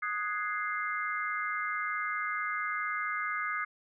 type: chord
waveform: sine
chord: Ab dominant seventh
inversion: second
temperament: equal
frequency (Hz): 1244.5 / 1480 / 1661.2 / 2093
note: Eb6 / Gb6 / Ab6 / C7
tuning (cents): 0 / 0 / 0 / 0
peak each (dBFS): -34 / -39 / -38 / -36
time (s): 0.02-3.65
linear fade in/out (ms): 10
effects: none